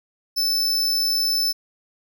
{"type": "tone", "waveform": "45% pulse", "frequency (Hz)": 5274, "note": "E8", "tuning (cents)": 0, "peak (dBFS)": -19, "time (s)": [0.36, 1.53], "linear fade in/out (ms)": 20, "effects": []}